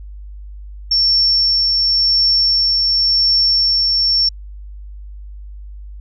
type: tone with tremolo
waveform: sine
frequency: 5440 Hz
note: F8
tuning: 46 cents flat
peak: -10 dBFS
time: 0.91-4.29 s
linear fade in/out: 5 ms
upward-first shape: triangle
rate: 0.92 Hz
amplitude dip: 25%
effects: added 50 Hz sine -30 dBFS peak until 6 s